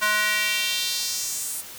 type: tone with high-pass filter sweep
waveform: square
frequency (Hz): 211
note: G#3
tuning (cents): +28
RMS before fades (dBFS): -25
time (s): 0.01-1.62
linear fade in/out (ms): 20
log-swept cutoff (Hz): 1300 to 9800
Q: 2
effects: white hiss -40 dBFS RMS until 1.78 s